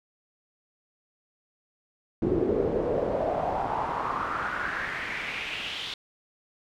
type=noise with band-pass filter sweep; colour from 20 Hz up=brown; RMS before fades=-29 dBFS; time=2.22-5.94 s; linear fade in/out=2 ms; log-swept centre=330 to 3500 Hz; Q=3.9; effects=none